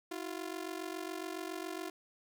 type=ring-modulated tone; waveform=sawtooth; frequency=346.7 Hz; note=F4; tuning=13 cents flat; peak=-32 dBFS; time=0.11-1.9 s; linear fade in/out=5 ms; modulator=23.6 Hz; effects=none